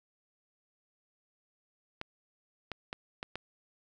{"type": "clicks", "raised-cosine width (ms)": 0.3, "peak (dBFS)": -21, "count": 5, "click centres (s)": [2.014, 2.717, 2.929, 3.229, 3.356], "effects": []}